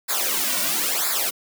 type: noise with flanger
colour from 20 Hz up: white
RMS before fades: -23 dBFS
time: 0.08-1.31 s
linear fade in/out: 20 ms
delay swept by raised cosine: 0.33 to 2.43 ms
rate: 1 Hz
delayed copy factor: -0.95
effects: high-pass 200 Hz 12 dB/octave